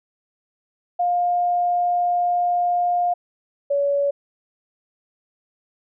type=tone pair in turn; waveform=sine; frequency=707 / 565.7 Hz; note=F5 / C#5; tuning=+21 / +35 cents; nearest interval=major third; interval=386 cents; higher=first; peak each=-17 dBFS; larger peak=neither; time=0.99-3.14 / 3.7-4.11 s; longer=first; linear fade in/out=10 ms; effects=none